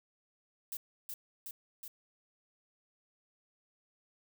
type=noise with echo; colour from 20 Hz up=violet; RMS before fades=-40 dBFS; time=0.72-0.77 s; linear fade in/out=2 ms; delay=370 ms; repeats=3; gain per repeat=-2 dB; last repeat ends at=1.88 s; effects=none